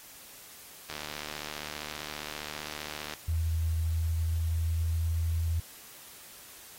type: click train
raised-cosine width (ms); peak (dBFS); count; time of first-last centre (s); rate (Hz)
0.2; -20; 169; 0.9-3.137; 75.1
type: tone with pitch glide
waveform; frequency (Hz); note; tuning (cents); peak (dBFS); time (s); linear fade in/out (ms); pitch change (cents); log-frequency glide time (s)
sine; 81.5 to 82.59; E2 to E2; -19 to +4; -26; 3.28-5.6; 5; +23; 3.79-5.48
effects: white hiss -50 dBFS RMS until 6.78 s + AAC 48 kbps